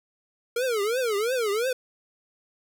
square tone with vibrato, 457.7 Hz, A#4, 32 cents flat, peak -24 dBFS, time 0.56-1.73 s, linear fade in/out 5 ms, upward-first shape triangle, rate 2.9 Hz, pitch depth 270 cents each way, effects none

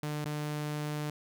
sawtooth tone with dropouts, 149.6 Hz, D3, 32 cents sharp, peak -29 dBFS, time 0.03-1.1 s, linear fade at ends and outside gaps 2 ms, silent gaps 0.244-0.255 s, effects none

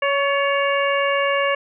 harmonic tone with a mistuned harmonic, 559 Hz, C#5, 14 cents sharp, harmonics 1 / 2 / 3 / 4 / 5, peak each -20 / -23 / -25 / -26 / -27 dBFS, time 0.02-1.55 s, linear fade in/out 5 ms, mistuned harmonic 3, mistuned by +40 cents, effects none

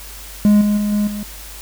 triangle tone with level steps, 207.7 Hz, G#3, in tune, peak -6 / -11 / -14 / -12 / -21 dBFS, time 0.45-1.23 s, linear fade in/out 0 ms, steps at 0.61 / 0.77 / 0.92 / 1.07 s, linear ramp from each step 5 ms, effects added 50 Hz sine -36 dBFS peak until 1.61 s + white hiss -36 dBFS RMS until 1.61 s

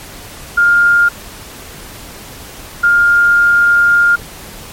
sine tone bursts at uneven times, 1408 Hz, F6, 14 cents sharp, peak -6 dBFS, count 2, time 0.57-1.09 / 2.83-4.16 s, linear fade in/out 10 ms, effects pink hiss -32 dBFS RMS until 4.72 s + MP3 64 kbps

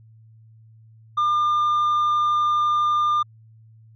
sine tone with tanh clipping, 1202 Hz, D6, 40 cents sharp, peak -18 dBFS, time 1.17-3.23 s, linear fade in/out 10 ms, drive 3 dB, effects added 111 Hz sine -47 dBFS peak until 3.95 s

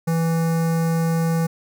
square tone with notch filter, 164.81 Hz, E3, in tune, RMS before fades -20 dBFS, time 0.07-1.47 s, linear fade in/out 10 ms, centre 3200 Hz, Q 0.68, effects none

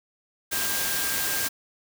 sine tone in noise, 1600 Hz, G6, 35 cents sharp, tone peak -34 dBFS, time 0.51-1.49 s, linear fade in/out 20 ms, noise white, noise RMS -27 dBFS, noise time 0.51-1.49 s, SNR -10 dB, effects none

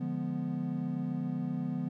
triangle chord, D diminished seventh, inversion none, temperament equal, 146.83 / 174.61 / 207.7 / 246.9 Hz, D3 / F3 / Ab3 / Cb4, 0 / 0 / 0 / 0 cents, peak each -36 / -34 / -39 / -33 dBFS, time 0-1.89 s, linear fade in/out 10 ms, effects none

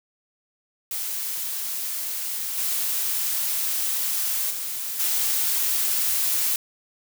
blue noise with level steps, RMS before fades -29 / -25 / -30 / -23 dBFS, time 0.91-6.56 s, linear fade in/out 2 ms, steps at 2.57 / 4.5 / 4.99 s, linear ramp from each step 10 ms, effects none

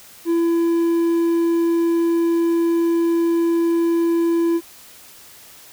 triangle tone, 336.1 Hz, E4, 34 cents sharp, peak -13 dBFS, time 0.25-4.61 s, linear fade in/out 50 ms, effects white hiss -44 dBFS RMS until 5.72 s

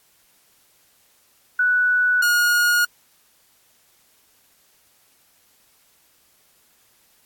sine / 45% pulse tone pair in turn, 1480 / 1436.2 Hz, F#6 / F6, 0 / +48 cents, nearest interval minor second, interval 52 cents, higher first, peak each -15 dBFS, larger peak neither, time 1.59-2.22 / 2.22-2.85 s, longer neither, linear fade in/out 5 ms, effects white hiss -59 dBFS RMS until 7.25 s + AAC 64 kbps

